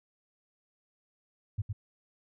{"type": "tone with echo", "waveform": "sine", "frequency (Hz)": 102.9, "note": "G#2", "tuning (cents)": -16, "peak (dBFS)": -27, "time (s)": [1.58, 1.62], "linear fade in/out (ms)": 10, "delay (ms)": 110, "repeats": 1, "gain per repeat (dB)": -4, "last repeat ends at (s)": 1.73, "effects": []}